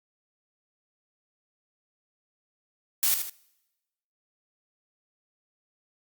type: noise with echo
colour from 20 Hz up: blue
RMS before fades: -23 dBFS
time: 3.03-3.14 s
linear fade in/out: 0 ms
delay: 78 ms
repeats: 2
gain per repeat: -7 dB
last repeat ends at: 3.296 s
effects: noise-tail reverb RT60 1.0 s tail -24 dB re dry + Opus 48 kbps